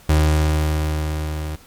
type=tone with level ramp; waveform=35% pulse; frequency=77 Hz; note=D#2; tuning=17 cents flat; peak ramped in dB=-10 to -23 dBFS; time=0.09-1.56 s; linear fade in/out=5 ms; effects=pink hiss -48 dBFS RMS until 1.66 s + MP3 96 kbps